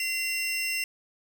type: tone cluster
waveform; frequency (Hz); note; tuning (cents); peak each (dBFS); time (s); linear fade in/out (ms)
square; 2054 / 2749 / 5300; C7 / F7 / E8; -33 / -28 / +9; -35 / -30 / -34; 0-0.84; 2
effects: none